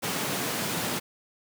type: high-pass noise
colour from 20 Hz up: pink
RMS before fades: -30 dBFS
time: 0.02-1 s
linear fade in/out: 20 ms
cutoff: 130 Hz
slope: 24 dB/octave
effects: none